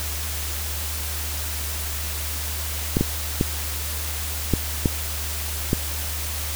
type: clicks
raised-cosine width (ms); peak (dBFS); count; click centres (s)
3; -5; 6; 2.969 / 3.01 / 3.411 / 4.537 / 4.858 / 5.731
effects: added 75 Hz sine -29 dBFS peak until 6.55 s + white hiss -30 dBFS RMS until 6.55 s